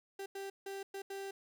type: tone bursts at uneven times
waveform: 35% pulse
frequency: 392 Hz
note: G4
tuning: in tune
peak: -39 dBFS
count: 5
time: 0.19-0.26 / 0.35-0.5 / 0.66-0.83 / 0.94-1.02 / 1.1-1.31 s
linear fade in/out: 5 ms
effects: none